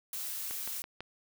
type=noise; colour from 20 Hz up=blue; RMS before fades=-38 dBFS; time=0.13-0.82 s; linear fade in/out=2 ms
type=click train; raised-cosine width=0.3 ms; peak=-24 dBFS; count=4; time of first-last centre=0.51-1.006 s; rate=6.05 Hz
effects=none